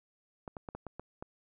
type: clicks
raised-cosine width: 1 ms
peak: -27 dBFS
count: 7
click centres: 0.478 / 0.568 / 0.688 / 0.75 / 0.867 / 0.996 / 1.225 s
effects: none